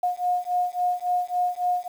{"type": "beating tone pair", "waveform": "sine", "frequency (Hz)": [716, 719.6], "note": ["F5", "F#5"], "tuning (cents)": [43, -48], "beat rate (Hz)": 3.6, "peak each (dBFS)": -25, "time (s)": [0.03, 1.88], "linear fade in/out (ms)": 5, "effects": ["8-bit"]}